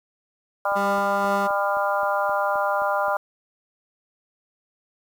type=harmonic tone; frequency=200 Hz; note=G3; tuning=35 cents sharp; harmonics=3 / 4 / 5 / 6 / 7; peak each=-25 / -26 / -27 / -28 / -28 dBFS; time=0.65-3.17 s; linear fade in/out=5 ms
type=click train; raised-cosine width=1 ms; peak=-27 dBFS; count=10; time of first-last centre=0.72-3.082 s; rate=3.81 Hz
type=tone with tremolo; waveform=25% pulse; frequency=198.3 Hz; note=G3; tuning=20 cents sharp; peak=-23 dBFS; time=0.75-1.48 s; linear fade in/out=20 ms; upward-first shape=sine; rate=2.1 Hz; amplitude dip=35%
effects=8-bit

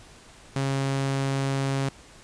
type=tone; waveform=sawtooth; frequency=136.3 Hz; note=C#3; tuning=29 cents flat; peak=-20 dBFS; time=0.56-1.89 s; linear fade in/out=2 ms; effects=pink hiss -50 dBFS RMS until 2.23 s + resampled to 22050 Hz

